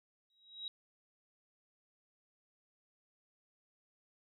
sine tone with exponential growth, 3835 Hz, A#7, 48 cents sharp, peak -37 dBFS, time 0.3-0.68 s, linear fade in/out 1 ms, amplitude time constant 81 ms, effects none

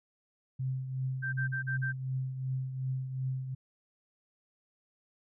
sine tone with tremolo, 130.81 Hz, C3, in tune, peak -29 dBFS, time 0.59-3.55 s, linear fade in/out 10 ms, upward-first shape triangle, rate 2.7 Hz, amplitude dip 60%
sine tone bursts, 1568 Hz, G6, in tune, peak -32 dBFS, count 5, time 1.22-1.926 s, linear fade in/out 20 ms, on 110 ms, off 39 ms
effects none

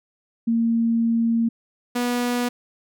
sine / sawtooth tone pair in turn, 230 / 243.7 Hz, A#3 / B3, -23 / -23 cents, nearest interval minor second, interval 100 cents, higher second, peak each -17 dBFS, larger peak neither, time 0.47-1.49 / 1.95-2.49 s, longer first, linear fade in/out 10 ms, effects none

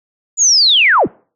sine linear sweep, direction down, 7040 to 40.93 Hz, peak -7 dBFS, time 0.37-1.08 s, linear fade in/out 50 ms, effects noise-tail reverb RT60 0.4 s tail -24 dB re dry

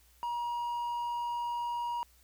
triangle tone, 953 Hz, A#5, 38 cents sharp, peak -30 dBFS, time 0.23-2.03 s, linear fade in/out 0 ms, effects added 60 Hz sine -63 dBFS peak until 2.23 s + white hiss -65 dBFS RMS until 2.23 s

